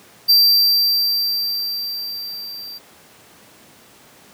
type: tone with level ramp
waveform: square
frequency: 4699 Hz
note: D8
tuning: in tune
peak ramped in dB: -9 to -32 dBFS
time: 0.28-2.79 s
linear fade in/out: 20 ms
effects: pink hiss -47 dBFS RMS until 4.33 s + high-pass 150 Hz 12 dB/octave